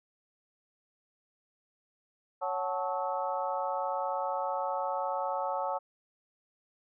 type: harmonic tone with a mistuned harmonic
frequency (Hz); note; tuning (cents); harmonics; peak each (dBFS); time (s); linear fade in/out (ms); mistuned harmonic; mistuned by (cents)
185; F#3; 0; 3 / 4 / 5 / 6 / 7; -35 / -36 / -34 / -40 / -39; 2.41-5.79; 20; 5; -88
effects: none